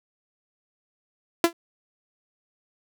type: tone with exponential decay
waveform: sawtooth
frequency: 338.4 Hz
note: E4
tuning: 45 cents sharp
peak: -9 dBFS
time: 1.44-1.53 s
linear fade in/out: 2 ms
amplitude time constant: 18 ms
effects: none